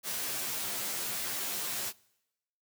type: noise with comb filter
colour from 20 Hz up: white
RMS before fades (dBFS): -35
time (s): 0.03-1.93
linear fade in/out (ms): 50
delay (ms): 12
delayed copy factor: -0.95
effects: noise-tail reverb RT60 0.9 s tail -24 dB re dry + high-pass 100 Hz 12 dB/octave